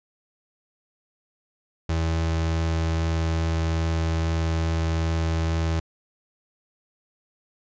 35% pulse tone, 81.6 Hz, E2, 17 cents flat, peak -20 dBFS, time 1.89-5.8 s, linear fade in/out 5 ms, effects resampled to 16000 Hz

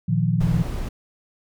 sine chord, Bb suspended fourth, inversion none, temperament equal, 116.54 / 155.56 / 174.61 Hz, Bb2 / Eb3 / F3, 0 / 0 / 0 cents, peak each -22 dBFS, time 0.08-0.63 s, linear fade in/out 10 ms
brown noise, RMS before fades -27 dBFS, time 0.4-0.89 s, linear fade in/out 10 ms
effects none

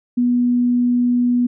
sine tone, 244.2 Hz, B3, 19 cents flat, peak -13 dBFS, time 0.17-1.47 s, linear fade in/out 10 ms, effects none

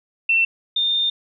sine tone pair in turn, 2694 / 3624 Hz, E7 / A#7, +37 / -50 cents, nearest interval perfect fourth, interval 513 cents, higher second, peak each -14 / -17 dBFS, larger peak first, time 0.29-0.45 / 0.76-1.1 s, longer second, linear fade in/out 5 ms, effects none

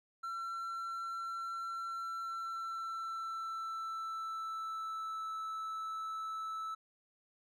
triangle tone with pitch glide, 1353 to 1310.7 Hz, E6 to E6, +45 to -10 cents, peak -36 dBFS, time 0.23-6.75 s, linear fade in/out 10 ms, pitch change -55 cents, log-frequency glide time 1.87-5.34 s, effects none

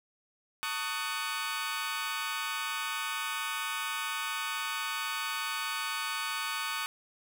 20% pulse chord, D# half-diminished seventh, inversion second, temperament just, 896 / 1120.1 / 1244.5 / 1493.4 Hz, A5 / C#6 / D#6 / F#6, +31 / +18 / 0 / +16 cents, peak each -36 / -33 / -32 / -33 dBFS, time 0.63-6.86 s, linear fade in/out 0 ms, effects none

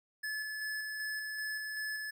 square tone with tremolo, 1723 Hz, A6, 37 cents flat, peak -36 dBFS, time 0.23-2.11 s, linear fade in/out 10 ms, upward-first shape square, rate 2.6 Hz, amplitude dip 25%, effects none

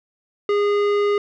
sine tone with tanh clipping, 410 Hz, G#4, 22 cents flat, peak -18 dBFS, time 0.49-1.18 s, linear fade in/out 2 ms, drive 15 dB, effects none

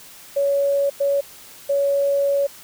sine tone bursts at uneven times, 561 Hz, C#5, 21 cents sharp, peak -16 dBFS, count 3, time 0.36-0.9 / 1-1.21 / 1.69-2.47 s, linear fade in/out 10 ms, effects white hiss -43 dBFS RMS until 2.63 s

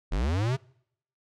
square linear sweep, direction up, 37.59 to 138.59 Hz, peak -25 dBFS, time 0.11-0.57 s, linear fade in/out 20 ms, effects noise-tail reverb RT60 0.7 s tail -25 dB re dry + low-pass 6000 Hz 12 dB/octave

